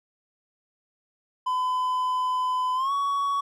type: tone with pitch glide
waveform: triangle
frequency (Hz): 1011 to 1121.8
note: B5 to C#6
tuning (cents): +40 to +20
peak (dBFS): -21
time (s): 1.46-3.41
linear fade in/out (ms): 10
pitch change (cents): +180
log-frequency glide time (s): 2.75-2.92
effects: none